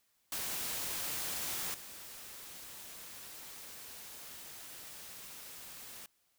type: noise with level steps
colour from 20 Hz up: white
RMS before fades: -38 / -49 dBFS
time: 0.32-6.06 s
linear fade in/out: 2 ms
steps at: 1.74 s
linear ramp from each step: 2 ms
effects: white hiss -75 dBFS RMS until 6.38 s